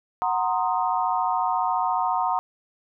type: chord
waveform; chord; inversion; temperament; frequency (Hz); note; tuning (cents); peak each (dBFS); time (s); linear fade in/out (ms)
sine; C half-diminished seventh; second; equal; 740 / 932.3 / 1046.5 / 1244.5; Gb5 / Bb5 / C6 / Eb6; 0 / 0 / 0 / 0; -25 / -25 / -28 / -30; 0.22-2.39; 0
effects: none